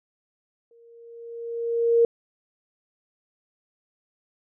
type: tone with exponential growth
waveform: sine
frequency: 465.9 Hz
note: A#4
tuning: 1 cent flat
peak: -13 dBFS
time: 0.71-2.05 s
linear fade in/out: 2 ms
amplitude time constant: 290 ms
effects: none